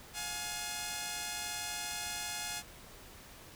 5% pulse tone pair together, 709 / 842.6 Hz, F5 / G#5, +26 / +25 cents, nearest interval minor third, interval 299 cents, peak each -30 / -27 dBFS, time 0.13-2.63 s, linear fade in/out 50 ms, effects pink hiss -53 dBFS RMS until 3.55 s

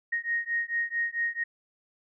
sine beating tone pair, 1864.7 / 1869.2 Hz, A#6 / A#6, 0 / +4 cents, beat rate 4.5 Hz, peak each -30 dBFS, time 0.12-1.44 s, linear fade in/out 10 ms, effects none

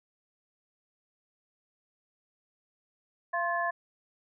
sine tone cluster, 686 / 1053 / 1729 Hz, F5 / C6 / A6, -31 / +11 / -31 cents, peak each -31 / -32 / -32 dBFS, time 3.33-3.71 s, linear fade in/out 10 ms, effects none

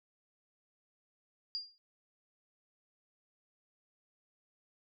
sine tone with exponential decay, 4805 Hz, D8, 39 cents sharp, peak -32 dBFS, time 1.55-1.78 s, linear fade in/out 0 ms, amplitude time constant 49 ms, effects none

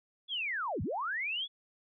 sine linear two-way sweep, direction down then up, 3473 to 65.3 to 3473 Hz, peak -32 dBFS, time 0.28-1.48 s, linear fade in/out 50 ms, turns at 0.82 s, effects none

